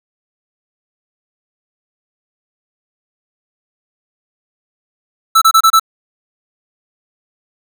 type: tone bursts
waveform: square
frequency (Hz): 1318.5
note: E6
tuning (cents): 0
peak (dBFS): -6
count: 5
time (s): 5.35-5.797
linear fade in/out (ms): 10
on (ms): 67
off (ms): 28
effects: none